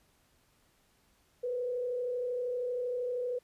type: tone with frequency modulation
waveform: sine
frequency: 493.9 Hz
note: B4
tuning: in tune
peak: -31 dBFS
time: 1.43-3.39 s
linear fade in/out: 10 ms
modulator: 32.8 Hz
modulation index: 0.45
effects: pink hiss -69 dBFS RMS until 3.43 s + resampled to 32000 Hz